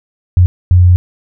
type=tone bursts at uneven times; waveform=sine; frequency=89.5 Hz; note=F2; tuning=43 cents sharp; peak=-3 dBFS; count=2; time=0.37-0.46 / 0.71-0.96 s; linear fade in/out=0 ms; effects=none